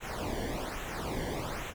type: noise with flanger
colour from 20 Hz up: brown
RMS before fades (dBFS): -36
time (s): 0-1.74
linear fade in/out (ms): 50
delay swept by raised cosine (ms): 0.2 to 0.79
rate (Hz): 1.2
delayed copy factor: -0.8
effects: none